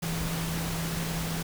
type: tone in noise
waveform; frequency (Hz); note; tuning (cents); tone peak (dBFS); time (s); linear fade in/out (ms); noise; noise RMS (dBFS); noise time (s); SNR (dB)
sine; 164.81; E3; 0; -31; 0.02-1.43; 10; pink; -34; 0.02-1.43; 0
effects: none